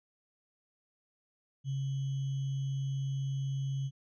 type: tone with sample-and-hold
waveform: sine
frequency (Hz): 136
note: C#3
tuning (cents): -33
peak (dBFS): -31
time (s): 1.64-3.91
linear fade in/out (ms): 50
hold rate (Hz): 3150
effects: resampled to 16000 Hz